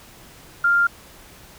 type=tone; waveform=sine; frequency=1396.9 Hz; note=F6; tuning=in tune; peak=-14 dBFS; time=0.64-0.87 s; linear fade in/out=5 ms; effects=pink hiss -46 dBFS RMS until 1.58 s